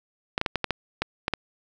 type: clicks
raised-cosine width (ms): 0.3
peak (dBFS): -8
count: 9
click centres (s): 0.379 / 0.414 / 0.462 / 0.557 / 0.643 / 0.707 / 1.02 / 1.281 / 1.337
effects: none